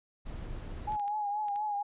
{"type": "noise", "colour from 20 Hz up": "brown", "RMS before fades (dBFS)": -40, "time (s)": [0.25, 0.97], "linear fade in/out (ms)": 20}
{"type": "tone with vibrato", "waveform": "sine", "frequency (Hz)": 830.6, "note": "G#5", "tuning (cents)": 0, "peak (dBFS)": -30, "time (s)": [0.87, 1.83], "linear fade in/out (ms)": 10, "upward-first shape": "triangle", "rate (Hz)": 4.2, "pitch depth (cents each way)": 60}
{"type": "clicks", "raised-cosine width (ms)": 0.2, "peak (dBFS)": -34, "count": 5, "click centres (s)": [0.922, 0.997, 1.08, 1.484, 1.56]}
{"effects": ["resampled to 8000 Hz"]}